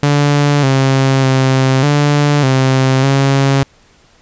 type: tone with pitch steps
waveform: sawtooth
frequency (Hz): 144.6 / 134.2 / 132.2 / 145.8 / 132 / 137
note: D3 / C3 / C3 / D3 / C3 / C#3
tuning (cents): -27 / +44 / +18 / -12 / +16 / -20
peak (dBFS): -5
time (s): 0.03-3.63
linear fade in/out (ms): 0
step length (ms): 600
effects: pink hiss -49 dBFS RMS until 4.21 s + resampled to 16000 Hz

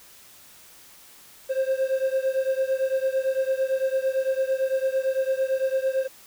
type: beating tone pair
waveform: triangle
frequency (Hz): 526 / 534.9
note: C5 / C5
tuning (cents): +9 / +38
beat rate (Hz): 8.9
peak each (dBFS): -22 / -24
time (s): 1.49-6.08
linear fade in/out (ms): 20
effects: white hiss -50 dBFS RMS until 6.26 s

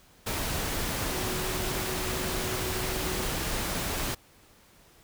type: tone in noise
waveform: sine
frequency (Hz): 371.4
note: F#4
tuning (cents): +7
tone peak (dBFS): -37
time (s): 1.11-3.25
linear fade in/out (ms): 10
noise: pink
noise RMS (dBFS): -31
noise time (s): 0.26-4.15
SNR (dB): -9
effects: pink hiss -58 dBFS RMS until 5.03 s

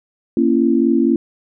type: chord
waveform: sine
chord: A# diminished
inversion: none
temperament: equal with one note detuned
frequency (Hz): 233.1 / 277.2 / 337.3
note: A#3 / C#4 / E4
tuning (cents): 0 / 0 / +40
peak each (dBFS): -16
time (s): 0.37-1.16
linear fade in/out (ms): 2
effects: none

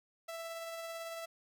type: tone with tremolo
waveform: sawtooth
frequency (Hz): 662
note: E5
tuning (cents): +7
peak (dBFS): -36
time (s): 0.28-1.26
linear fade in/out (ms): 10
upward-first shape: triangle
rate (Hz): 18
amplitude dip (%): 30
effects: none

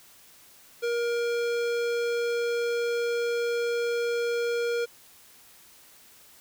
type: tone with hard clipping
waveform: sine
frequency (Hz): 472.4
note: A#4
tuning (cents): +23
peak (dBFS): -27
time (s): 0.82-4.86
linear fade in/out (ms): 20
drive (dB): 18
effects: white hiss -54 dBFS RMS until 6.4 s

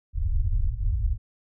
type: low-pass noise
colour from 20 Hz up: pink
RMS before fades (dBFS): -24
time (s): 0.13-1.18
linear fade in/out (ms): 50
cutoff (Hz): 110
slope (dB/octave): 96
effects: none

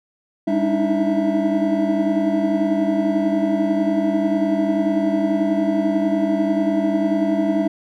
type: tone cluster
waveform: triangle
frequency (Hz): 200.2 / 289.7 / 307.9 / 319 / 660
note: G3 / D4 / D#4 / D#4 / E5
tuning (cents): +37 / -24 / -18 / +43 / +2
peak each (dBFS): -21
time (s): 0.47-7.68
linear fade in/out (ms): 10
effects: none

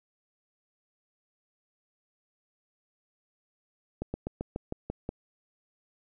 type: slowing click train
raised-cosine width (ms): 2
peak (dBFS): -19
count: 8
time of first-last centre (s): 4.02-5.091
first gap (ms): 120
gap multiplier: 1.08
effects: none

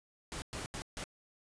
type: noise bursts at uneven times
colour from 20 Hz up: pink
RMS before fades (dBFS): -41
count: 4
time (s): 0.32-0.42 / 0.53-0.66 / 0.74-0.82 / 0.97-1.04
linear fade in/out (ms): 0
effects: resampled to 22050 Hz

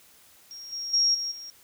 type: tone with level steps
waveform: sine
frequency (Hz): 5588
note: F8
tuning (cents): 0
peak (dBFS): -39 / -31 / -19 / -28 / -38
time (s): 0.51-1.5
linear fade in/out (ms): 0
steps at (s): 0.72 / 0.93 / 1.14 / 1.31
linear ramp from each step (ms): 10
effects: white hiss -56 dBFS RMS until 1.63 s

